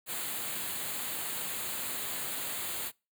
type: band-stop noise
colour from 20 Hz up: white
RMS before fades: -36 dBFS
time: 0.06-2.92 s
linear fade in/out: 50 ms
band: 4600 to 6700 Hz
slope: 96 dB/octave
effects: noise-tail reverb RT60 0.3 s tail -26 dB re dry + high-pass 100 Hz 12 dB/octave